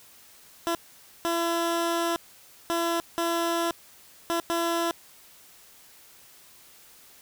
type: tone bursts at uneven times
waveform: 15% pulse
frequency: 337.6 Hz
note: E4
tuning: 41 cents sharp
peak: -18 dBFS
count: 6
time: 0.67-0.75 / 1.25-2.16 / 2.7-3 / 3.18-3.71 / 4.3-4.4 / 4.5-4.91 s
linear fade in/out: 0 ms
effects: white hiss -53 dBFS RMS until 7.21 s